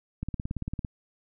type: click train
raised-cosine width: 5 ms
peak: -19 dBFS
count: 12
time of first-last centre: 0.23-0.848 s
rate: 17.8 Hz
effects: none